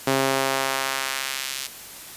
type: tone with high-pass filter sweep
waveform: sawtooth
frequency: 134.4 Hz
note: C3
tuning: 47 cents sharp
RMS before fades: -25 dBFS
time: 0.07-1.67 s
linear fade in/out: 5 ms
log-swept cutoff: 300 to 3600 Hz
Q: 0.77
effects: white hiss -40 dBFS RMS until 2.16 s + resampled to 32000 Hz